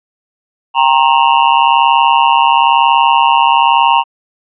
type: tone with amplitude modulation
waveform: square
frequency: 932.3 Hz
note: A#5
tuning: in tune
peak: -3 dBFS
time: 0.74-4.04 s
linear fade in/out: 50 ms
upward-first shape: sine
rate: 141 Hz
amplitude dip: 100%
effects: resampled to 8000 Hz